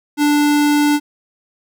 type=tone; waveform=square; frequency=293.7 Hz; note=D4; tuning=in tune; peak=-12 dBFS; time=0.17-1 s; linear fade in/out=50 ms; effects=none